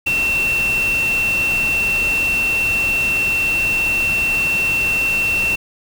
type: tone in noise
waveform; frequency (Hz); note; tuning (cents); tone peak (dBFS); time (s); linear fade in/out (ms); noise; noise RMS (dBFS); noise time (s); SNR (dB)
sine; 2700; E7; +41; -15; 0.06-5.56; 10; pink; -28; 0.06-5.56; +10
effects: none